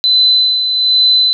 sine tone with tremolo, 4024 Hz, B7, 32 cents sharp, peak -6 dBFS, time 0.04-1.33 s, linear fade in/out 0 ms, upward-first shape sine, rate 1.2 Hz, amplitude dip 50%, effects none

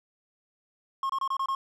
triangle tone bursts, 1079 Hz, C#6, 47 cents flat, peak -24 dBFS, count 6, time 1.03-1.55 s, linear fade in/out 2 ms, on 65 ms, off 26 ms, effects none

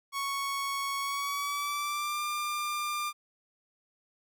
sawtooth tone with pitch glide, 1108.7 to 1195.2 Hz, C#6 to D6, 0 to +30 cents, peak -27 dBFS, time 0.12-3.13 s, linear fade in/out 50 ms, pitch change +130 cents, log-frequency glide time 1-2.23 s, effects none

